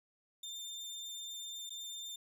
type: tone with dropouts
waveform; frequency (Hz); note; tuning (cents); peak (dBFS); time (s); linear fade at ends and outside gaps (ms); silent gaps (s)
30% pulse; 3596; A7; +37; -40; 0.43-2.16; 5; 1.695-1.704
effects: none